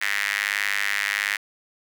sawtooth tone with high-pass filter, 101.3 Hz, G#2, 43 cents flat, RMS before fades -25 dBFS, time 0.01-1.37 s, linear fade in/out 10 ms, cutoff 1900 Hz, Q 4.6, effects none

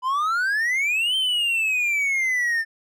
triangle exponential two-way sweep, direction up then down, 993 to 3136 to 1784 Hz, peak -18 dBFS, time 0.02-2.65 s, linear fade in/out 50 ms, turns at 1.16 s, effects none

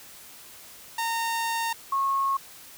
sawtooth / sine tone pair in turn, 918 / 1091.7 Hz, A#5 / C#6, -27 / -27 cents, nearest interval minor third, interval 300 cents, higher second, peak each -22 / -22 dBFS, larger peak neither, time 0.98-1.73 / 1.92-2.37 s, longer first, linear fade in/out 5 ms, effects white hiss -47 dBFS RMS until 2.77 s

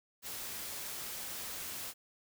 white noise, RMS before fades -42 dBFS, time 0.22-1.94 s, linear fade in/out 50 ms, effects none

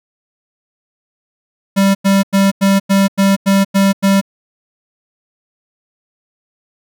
square tone bursts, 196 Hz, G3, in tune, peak -9 dBFS, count 9, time 1.76-4.214 s, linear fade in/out 20 ms, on 190 ms, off 93 ms, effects none

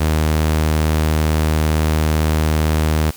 sawtooth tone, 77.78 Hz, D#2, in tune, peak -10 dBFS, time 0-3.11 s, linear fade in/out 10 ms, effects white hiss -39 dBFS RMS until 3.16 s

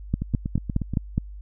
two click trains, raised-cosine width 5 ms, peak -9 / -14 dBFS, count 6 / 7, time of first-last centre 0.14-1.18 / 0.22-0.937 s, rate 4.81 / 8.37 Hz, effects added 50 Hz sine -36 dBFS peak until 1.41 s

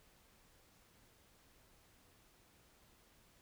silence, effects pink hiss -68 dBFS RMS until 3.41 s

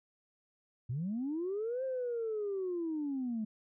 sine linear two-way sweep, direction up then down, 111.4 to 532 to 210.5 Hz, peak -32 dBFS, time 0.89-3.45 s, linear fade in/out 10 ms, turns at 1.84 s, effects tanh soft clip ceiling -29 dBFS

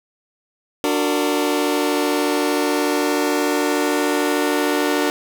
sawtooth chord, D augmented, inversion none, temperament just, 293.7 / 367.1 / 458.9 Hz, D4 / F#4 / A#4, 0 / -14 / -27 cents, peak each -16 / -19 / -19 dBFS, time 0.84-5.1 s, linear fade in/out 0 ms, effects none

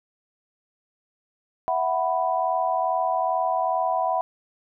sine chord, E suspended second, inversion none, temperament just, 659.3 / 741.7 / 988.9 Hz, E5 / F#5 / B5, 0 / +4 / +2 cents, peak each -26 / -24 / -26 dBFS, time 1.68-4.21 s, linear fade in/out 0 ms, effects none

